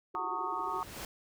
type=band-pass noise; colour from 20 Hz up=white; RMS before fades=-45 dBFS; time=0.14-0.81 s; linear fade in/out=5 ms; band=340 to 400 Hz; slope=96 dB/octave
type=chord; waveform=sine; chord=D# minor seventh; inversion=first; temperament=equal with one note detuned; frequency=740 / 909.5 / 1108.7 / 1244.5 Hz; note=F#5 / A#5 / C#6 / D#6; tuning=0 / -43 / 0 / 0 cents; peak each=-42 / -37 / -37 / -38 dBFS; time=0.15-0.83 s; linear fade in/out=0 ms
type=noise with exponential growth; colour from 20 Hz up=pink; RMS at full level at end=-39 dBFS; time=0.31-1.05 s; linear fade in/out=2 ms; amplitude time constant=160 ms
effects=none